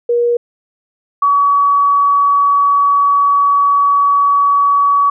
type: tone pair in turn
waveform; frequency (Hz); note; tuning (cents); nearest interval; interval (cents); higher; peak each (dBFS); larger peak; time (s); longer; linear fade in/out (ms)
sine; 476.8 / 1134; A#4 / C#6; +39 / +39; octave + minor third; 1500; second; -10 / -8; second; 0.09-0.37 / 1.22-5.1; second; 5
effects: none